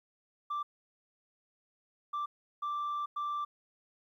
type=tone bursts at uneven times; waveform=sine; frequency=1174.7 Hz; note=D6; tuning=in tune; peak=-30 dBFS; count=4; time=0.5-0.63 / 2.13-2.26 / 2.62-3.06 / 3.16-3.45 s; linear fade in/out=10 ms; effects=tanh soft clip ceiling -31 dBFS + 12-bit